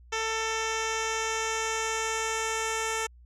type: tone with low-pass filter sweep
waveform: 10% pulse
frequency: 445.2 Hz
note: A4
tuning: 20 cents sharp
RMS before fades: -30 dBFS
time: 0.12-3.07 s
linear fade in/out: 10 ms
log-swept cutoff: 5500 to 8400 Hz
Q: 2.1
effects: added 60 Hz sine -50 dBFS peak until 3.25 s